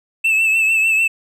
triangle tone with vibrato, 2637 Hz, E7, in tune, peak -11 dBFS, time 0.24-1.08 s, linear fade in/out 10 ms, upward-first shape triangle, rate 6.7 Hz, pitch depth 47 cents each way, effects none

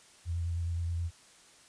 sine tone with vibrato, 85 Hz, F2, 46 cents flat, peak -30 dBFS, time 0.25-1.11 s, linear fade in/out 50 ms, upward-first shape square, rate 9.5 Hz, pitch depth 20 cents each way, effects white hiss -58 dBFS RMS until 1.68 s + resampled to 22050 Hz

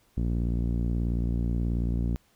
sawtooth tone with low-pass filter, 58.5 Hz, A#1, 7 cents sharp, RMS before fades -27 dBFS, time 0.17-2.16 s, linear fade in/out 0 ms, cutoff 250 Hz, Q 1.4, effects pink hiss -65 dBFS RMS until 2.35 s

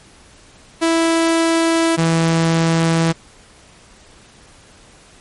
sawtooth tone pair in turn, 329.6 / 164.51 Hz, E4 / E3, 0 / -3 cents, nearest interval octave, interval 1203 cents, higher first, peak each -9 / -9 dBFS, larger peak neither, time 0.81-1.97 / 1.97-3.13 s, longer neither, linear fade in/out 20 ms, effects pink hiss -46 dBFS RMS until 5.2 s + MP3 48 kbps

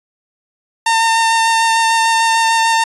sawtooth tone with vibrato, 907 Hz, A#5, 48 cents flat, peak -7 dBFS, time 0.86-2.84 s, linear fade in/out 5 ms, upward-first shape sine, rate 6.7 Hz, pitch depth 12 cents each way, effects resampled to 24000 Hz

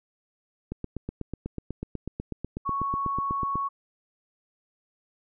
click train, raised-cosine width 3 ms, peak -19 dBFS, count 24, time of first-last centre 0.72-3.556 s, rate 8.11 Hz
sine tone, 1108.7 Hz, C#6, in tune, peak -26 dBFS, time 2.65-3.69 s, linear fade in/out 20 ms
effects none

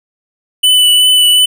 square tone with vibrato, 2986 Hz, F#7, 15 cents sharp, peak -6 dBFS, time 0.63-1.46 s, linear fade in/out 10 ms, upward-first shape triangle, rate 2.7 Hz, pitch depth 16 cents each way, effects none

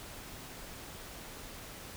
silence, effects pink hiss -47 dBFS RMS until 1.96 s

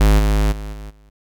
square tone with level steps, 51.91 Hz, G#1, in tune, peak -10 / -14 / -27 / -31 / -47 dBFS, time 0-1.1 s, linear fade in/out 10 ms, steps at 0.18 / 0.51 / 0.72 / 0.89 s, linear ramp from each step 20 ms, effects none

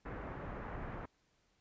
pink low-pass noise, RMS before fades -44 dBFS, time 0.05-1.06 s, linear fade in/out 10 ms, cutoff 1800 Hz, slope 24 dB/octave, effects pink hiss -75 dBFS RMS until 1.6 s + resampled to 16000 Hz

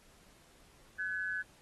sine tone pair together, 1510.1 / 1695 Hz, F#6 / G#6, +35 / +35 cents, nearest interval major second, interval 200 cents, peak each -36 / -37 dBFS, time 0.98-1.43 s, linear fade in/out 20 ms, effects pink hiss -63 dBFS RMS until 1.61 s + AAC 32 kbps

